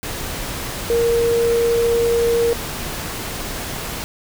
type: tone in noise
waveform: sine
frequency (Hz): 467.3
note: A#4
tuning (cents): +4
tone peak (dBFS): -14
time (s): 0.9-2.53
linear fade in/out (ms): 0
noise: pink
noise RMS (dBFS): -27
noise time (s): 0.03-4.04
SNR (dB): +10
effects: none